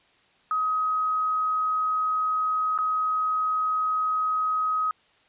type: tone with dropouts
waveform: sine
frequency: 1264 Hz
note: D#6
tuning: 27 cents sharp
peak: -22 dBFS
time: 0.51-4.91 s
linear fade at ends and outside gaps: 1 ms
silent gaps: 2.778-2.787 s
effects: white hiss -61 dBFS RMS until 5.28 s + resampled to 8000 Hz